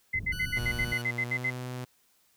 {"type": "tone bursts", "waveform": "sine", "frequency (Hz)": 2051, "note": "C7", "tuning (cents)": -35, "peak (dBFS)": -26, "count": 11, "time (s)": [0.13, 1.505], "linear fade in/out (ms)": 10, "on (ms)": 65, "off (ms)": 66}
{"type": "low-pass noise", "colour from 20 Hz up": "pink", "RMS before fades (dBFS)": -37, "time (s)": [0.14, 0.93], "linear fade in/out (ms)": 0, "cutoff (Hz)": 150, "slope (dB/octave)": 12}
{"type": "tone with vibrato", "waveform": "20% pulse", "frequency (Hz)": 1480, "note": "F#6", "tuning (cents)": 0, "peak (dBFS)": -33, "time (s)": [0.32, 1.02], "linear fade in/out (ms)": 5, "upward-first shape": "sine", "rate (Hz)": 2.5, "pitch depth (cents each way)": 10}
{"type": "tone with pitch glide", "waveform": "sawtooth", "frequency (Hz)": [120, 125.68], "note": ["B2", "B2"], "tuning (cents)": [-49, 31], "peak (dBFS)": -31, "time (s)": [0.56, 1.85], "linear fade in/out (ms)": 10, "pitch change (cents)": 80, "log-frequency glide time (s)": [1.22, 1.44]}
{"effects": ["white hiss -67 dBFS RMS until 2.36 s"]}